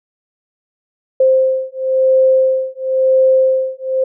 sine beating tone pair, 523.3 / 524.27 Hz, C5 / C5, 0 / +3 cents, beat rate 0.97 Hz, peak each -13 dBFS, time 1.2-4.04 s, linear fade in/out 5 ms, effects none

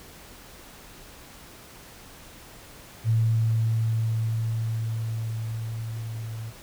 sine tone with level ramp, 112.4 Hz, A2, 37 cents sharp, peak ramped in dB -18 to -32 dBFS, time 3.04-6.53 s, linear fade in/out 50 ms, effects pink hiss -47 dBFS RMS until 6.62 s

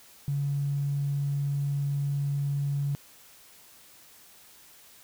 triangle tone with tanh clipping, 141.5 Hz, C#3, 36 cents sharp, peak -25 dBFS, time 0.28-2.95 s, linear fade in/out 0 ms, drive 2 dB, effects white hiss -54 dBFS RMS until 5.03 s

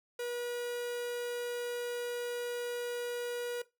45% pulse tone, 483 Hz, B4, 39 cents flat, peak -35 dBFS, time 0.19-3.62 s, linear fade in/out 5 ms, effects noise-tail reverb RT60 0.2 s tail -17 dB re dry

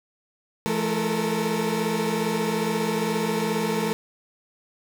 30% pulse tone cluster, 168.3 / 215 / 444.7 / 467.1 Hz, E3 / A3 / A4 / A#4, +36 / -40 / +18 / +3 cents, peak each -27 / -24 / -26 / -28 dBFS, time 0.66-3.93 s, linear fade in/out 0 ms, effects none

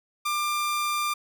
sawtooth tone, 1192 Hz, D6, 25 cents sharp, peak -21 dBFS, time 0.25-1.14 s, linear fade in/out 10 ms, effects none

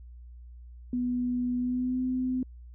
sine tone with pitch glide, 246.9 to 255.2 Hz, B3 to C4, 0 to -43 cents, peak -26 dBFS, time 0.93-2.43 s, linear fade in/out 2 ms, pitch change +57 cents, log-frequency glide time 1.58-2.01 s, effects added 60 Hz sine -44 dBFS peak until 2.74 s

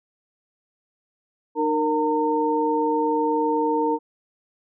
sine tone cluster, 304.9 / 463.9 / 912 Hz, D#4 / A#4 / A#5, -35 / -8 / -38 cents, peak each -24 / -23 / -23 dBFS, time 1.55-3.99 s, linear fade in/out 50 ms, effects none

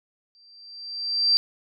sine tone with exponential growth, 4699 Hz, D8, in tune, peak -14 dBFS, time 0.35-1.37 s, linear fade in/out 0 ms, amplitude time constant 220 ms, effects none

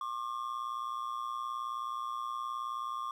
triangle ring-modulated tone, 1133 Hz, C#6, 37 cents sharp, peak -30 dBFS, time 0.01-3.11 s, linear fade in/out 2 ms, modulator 59.5 Hz, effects 11-bit

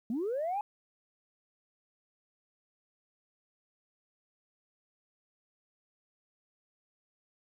sine linear sweep, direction up, 209.4 to 851 Hz, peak -29 dBFS, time 0.1-0.61 s, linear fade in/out 2 ms, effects tanh soft clip ceiling -27 dBFS + 11-bit

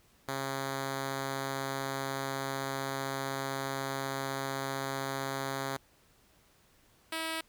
5% pulse tone pair in turn, 135.9 / 323.2 Hz, C#3 / E4, -34 / -34 cents, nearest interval octave + minor third, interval 1500 cents, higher second, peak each -22 dBFS, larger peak neither, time 0.28-5.77 / 7.12-7.41 s, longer first, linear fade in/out 5 ms, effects pink hiss -65 dBFS RMS until 7.48 s

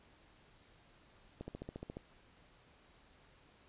click train, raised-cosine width 2 ms, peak -30 dBFS, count 9, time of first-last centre 1.41-1.969 s, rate 14.3 Hz, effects pink hiss -65 dBFS RMS until 3.68 s + resampled to 8000 Hz

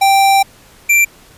square tone pair in turn, 784 / 2354 Hz, G5 / D7, 0 / +3 cents, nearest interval octave + perfect fifth, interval 1903 cents, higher second, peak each -8 dBFS, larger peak neither, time 0.01-0.43 / 0.89-1.05 s, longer first, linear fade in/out 10 ms, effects pink hiss -44 dBFS RMS until 1.37 s + resampled to 32000 Hz

